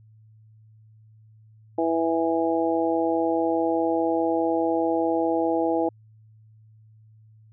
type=harmonic tone; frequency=164.81 Hz; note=E3; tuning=in tune; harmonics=2 / 3 / 4 / 5; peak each=-24 / -26 / -27 / -28 dBFS; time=1.78-5.89 s; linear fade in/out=5 ms; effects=added 109 Hz sine -50 dBFS peak until 7.52 s